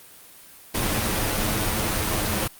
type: noise with comb filter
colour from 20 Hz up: pink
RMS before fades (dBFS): -24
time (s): 0.74-2.48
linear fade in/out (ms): 10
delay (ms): 9.4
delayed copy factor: +0.5
effects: white hiss -47 dBFS RMS until 2.59 s + Opus 32 kbps